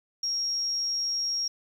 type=tone; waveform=sine; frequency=5588 Hz; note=F8; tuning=in tune; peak=-26 dBFS; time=0.23-1.48 s; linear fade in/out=5 ms; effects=9-bit